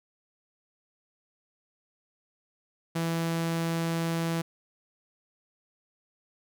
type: tone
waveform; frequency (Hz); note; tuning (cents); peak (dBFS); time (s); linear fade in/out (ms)
sawtooth; 165.8; E3; +10; -23; 2.95-4.42; 10
effects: none